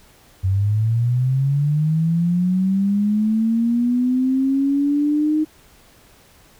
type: linear sweep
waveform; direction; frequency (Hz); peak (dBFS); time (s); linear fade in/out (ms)
sine; up; 92.6 to 311.1; -15; 0.43-5.45; 20
effects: pink hiss -51 dBFS RMS until 6.59 s